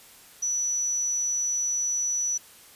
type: tone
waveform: sine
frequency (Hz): 5920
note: F#8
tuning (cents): 0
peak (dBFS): -24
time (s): 0.42-2.38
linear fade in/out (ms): 10
effects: white hiss -51 dBFS RMS until 2.75 s + resampled to 32000 Hz